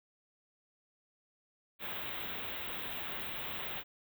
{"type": "band-stop noise", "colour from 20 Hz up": "white", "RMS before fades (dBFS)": -40, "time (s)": [1.79, 3.84], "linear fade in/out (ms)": 50, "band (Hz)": [3800, 16000], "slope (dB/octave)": 96, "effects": []}